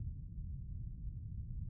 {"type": "low-pass noise", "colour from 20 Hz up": "white", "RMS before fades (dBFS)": -44, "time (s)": [0, 1.69], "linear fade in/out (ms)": 5, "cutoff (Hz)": 120, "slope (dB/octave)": 24, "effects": []}